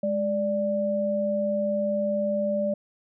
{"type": "tone pair together", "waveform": "sine", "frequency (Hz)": [207.7, 587.5], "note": ["G#3", "D5"], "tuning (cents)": [0, 1], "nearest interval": "octave + tritone", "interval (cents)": 1801, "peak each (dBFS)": [-28, -24], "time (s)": [0.03, 2.74], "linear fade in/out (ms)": 5, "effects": []}